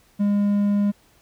triangle tone, 203.7 Hz, G#3, 33 cents flat, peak -15 dBFS, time 0.19-0.92 s, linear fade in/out 20 ms, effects pink hiss -58 dBFS RMS until 1.21 s

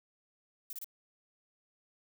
violet noise bursts, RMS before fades -42 dBFS, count 3, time 0.7-0.844 s, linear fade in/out 2 ms, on 30 ms, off 27 ms, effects none

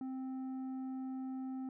sine tone with tanh clipping, 261.6 Hz, C4, in tune, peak -40 dBFS, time 0.01-1.69 s, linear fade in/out 2 ms, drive 7 dB, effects none

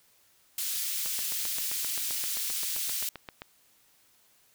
white high-pass noise, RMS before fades -32 dBFS, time 0.58-3.09 s, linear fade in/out 2 ms, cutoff 2900 Hz, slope 12 dB/octave
click train, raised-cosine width 0.3 ms, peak -23 dBFS, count 19, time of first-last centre 1.06-3.419 s, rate 7.63 Hz
effects white hiss -64 dBFS RMS until 4.54 s

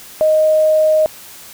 sine tone, 622.3 Hz, D#5, in tune, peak -9 dBFS, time 0.21-1.06 s, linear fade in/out 0 ms, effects white hiss -37 dBFS RMS until 1.53 s

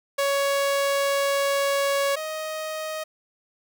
sawtooth tone pair in turn, 558 / 626.3 Hz, C#5 / D#5, +11 / +11 cents, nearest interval major second, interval 200 cents, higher second, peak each -17 / -25 dBFS, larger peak first, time 0.18-2.16 / 2.16-3.04 s, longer first, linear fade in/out 10 ms, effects none

